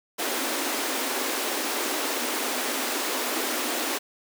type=high-pass noise; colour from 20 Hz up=pink; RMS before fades=-28 dBFS; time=0.18-3.99 s; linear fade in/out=20 ms; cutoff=240 Hz; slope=96 dB/octave; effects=none